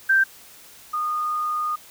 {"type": "tone pair in turn", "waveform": "sine", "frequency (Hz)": [1568, 1226.9], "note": ["G6", "D#6"], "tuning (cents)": [0, -25], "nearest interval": "major third", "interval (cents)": 425, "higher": "first", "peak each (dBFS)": [-14, -22], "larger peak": "first", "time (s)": [[0.09, 0.24], [0.93, 1.76]], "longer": "second", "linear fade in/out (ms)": 10, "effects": ["white hiss -47 dBFS RMS until 1.9 s"]}